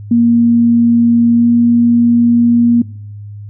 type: tone with pitch glide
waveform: sine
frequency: 234.7 to 236.5 Hz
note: A#3 to A#3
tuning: +12 to +25 cents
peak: -6 dBFS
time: 0.11-2.82 s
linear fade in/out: 5 ms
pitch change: +13 cents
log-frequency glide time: 1.35-1.47 s
effects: noise-tail reverb RT60 0.7 s tail -21 dB re dry + added 103 Hz sine -26 dBFS peak until 3.49 s